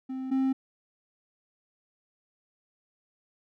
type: tone pair in turn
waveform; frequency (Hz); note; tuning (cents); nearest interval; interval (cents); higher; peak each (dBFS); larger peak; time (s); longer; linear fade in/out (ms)
triangle; 261.6 / 265.1; C4 / C4; 0 / +23; unison; 23; second; -30 / -21; second; 0.09-0.31 / 0.31-0.53; neither; 10
effects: none